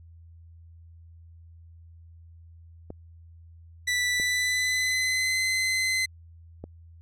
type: clicks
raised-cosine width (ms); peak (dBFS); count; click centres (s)
2; -24; 3; 2.904 / 4.199 / 6.64
type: tone with pitch glide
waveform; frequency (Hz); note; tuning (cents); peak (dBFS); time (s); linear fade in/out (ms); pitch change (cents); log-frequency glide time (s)
sawtooth; 1973 to 2050; B6 to C7; -2 to -36; -20; 3.87-6.06; 10; +66; 4.1-5.39
effects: added 83 Hz sine -47 dBFS peak until 7.01 s + low-pass 10000 Hz 12 dB/octave